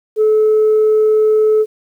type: tone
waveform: sine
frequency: 431.7 Hz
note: A4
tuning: 33 cents flat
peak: -7 dBFS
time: 0.16-1.66 s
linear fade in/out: 50 ms
effects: tanh soft clip ceiling -6 dBFS + 8-bit